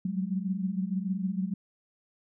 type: tone cluster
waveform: sine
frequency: 184.6 / 191.2 / 206.2 Hz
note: F#3 / G3 / G#3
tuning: -4 / -43 / -12 cents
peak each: -30 / -35 / -34 dBFS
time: 0.05-1.54 s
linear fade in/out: 5 ms
effects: none